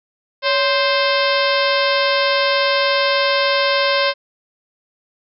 harmonic tone with a mistuned harmonic, 523.3 Hz, C5, in tune, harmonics 1 / 2 / 3 / 4 / 5 / 6 / 7 / 8 / 9 / 10, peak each -18 / -21 / -23 / -24 / -25 / -26 / -26 / -27 / -28 / -28 dBFS, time 0.42-4.14 s, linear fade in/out 50 ms, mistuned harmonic 1, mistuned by +120 cents, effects none

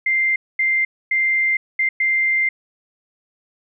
sine tone bursts at uneven times, 2093 Hz, C7, in tune, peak -15 dBFS, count 5, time 0.06-0.36 / 0.59-0.85 / 1.11-1.57 / 1.79-1.89 / 2-2.49 s, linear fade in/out 5 ms, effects none

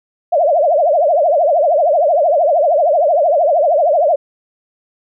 sine tone with vibrato, 632 Hz, D#5, 27 cents sharp, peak -9 dBFS, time 0.32-4.16 s, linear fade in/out 10 ms, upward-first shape triangle, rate 13 Hz, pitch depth 260 cents each way, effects none

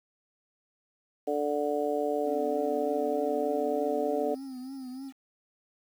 harmonic tone, 146.83 Hz, D3, in tune, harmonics 2 / 3 / 4 / 5, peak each -34 / -30 / -31 / -34 dBFS, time 1.27-4.35 s, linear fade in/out 10 ms
triangle tone with vibrato, 261.6 Hz, C4, in tune, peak -35 dBFS, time 2.24-5.13 s, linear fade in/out 50 ms, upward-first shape triangle, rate 3.3 Hz, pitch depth 87 cents each way
effects 9-bit

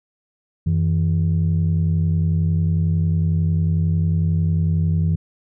sine tone pair together, 90.9 / 161.97 Hz, F#2 / E3, -30 / -30 cents, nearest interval minor seventh, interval 1000 cents, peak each -17 dBFS, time 0.66-5.16 s, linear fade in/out 10 ms, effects tanh soft clip ceiling -11 dBFS

